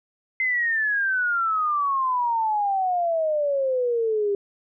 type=exponential sweep; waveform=sine; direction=down; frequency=2081 to 397.7 Hz; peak=-20 dBFS; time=0.4-4.35 s; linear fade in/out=2 ms; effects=none